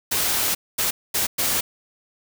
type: noise bursts at uneven times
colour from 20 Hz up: white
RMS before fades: -22 dBFS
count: 4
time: 0.11-0.55 / 0.78-0.91 / 1.14-1.27 / 1.38-1.61 s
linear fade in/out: 10 ms
effects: none